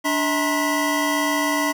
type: tone cluster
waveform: square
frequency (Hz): 291.9 / 638 / 954 / 1070 / 1976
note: D4 / D#5 / A#5 / C6 / B6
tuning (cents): -10 / +43 / +40 / +38 / 0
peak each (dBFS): -24 / -28 / -28 / -28 / -26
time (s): 0.04-1.73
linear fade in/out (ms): 20
effects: none